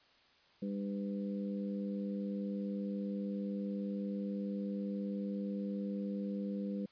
harmonic tone, 100 Hz, G2, 35 cents sharp, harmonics 2 / 3 / 4 / 5, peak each -36 / -45 / -51 / -45 dBFS, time 0.62-6.86 s, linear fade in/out 5 ms, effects white hiss -66 dBFS RMS until 6.91 s + resampled to 11025 Hz

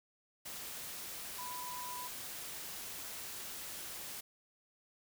sine tone in noise, 990 Hz, B5, 4 cents sharp, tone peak -43 dBFS, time 1.38-2.08 s, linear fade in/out 10 ms, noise white, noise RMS -45 dBFS, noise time 0.45-4.21 s, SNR -1 dB, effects none

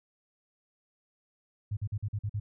sine tone bursts, 103.83 Hz, G#2, in tune, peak -29 dBFS, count 7, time 1.71-2.4 s, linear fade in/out 10 ms, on 60 ms, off 45 ms, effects none

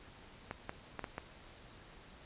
clicks, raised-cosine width 0.5 ms, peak -24 dBFS, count 5, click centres 0.511 / 0.694 / 0.993 / 1.042 / 1.181 s, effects pink hiss -56 dBFS RMS until 2.25 s + resampled to 8000 Hz

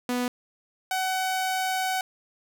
sawtooth tone pair in turn, 246.9 / 751.9 Hz, B3 / F#5, 0 / +28 cents, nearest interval octave + perfect fifth, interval 1928 cents, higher second, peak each -21 dBFS, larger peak neither, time 0.09-0.28 / 0.91-2.01 s, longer second, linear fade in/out 2 ms, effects none

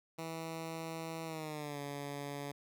10% pulse tone with pitch glide, 162.9 to 142.63 Hz, E3 to C#3, -20 to +50 cents, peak -32 dBFS, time 0.18-2.52 s, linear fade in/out 10 ms, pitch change -230 cents, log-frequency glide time 1.25-1.8 s, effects none

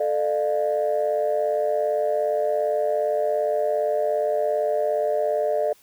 sine chord, D minor, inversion second, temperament equal with one note detuned, 440 / 601.1 / 698.5 Hz, A4 / D5 / F5, 0 / +40 / 0 cents, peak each -25 / -21 / -27 dBFS, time 0-5.73 s, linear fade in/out 5 ms, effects tanh soft clip ceiling -13 dBFS + white hiss -56 dBFS RMS until 5.82 s

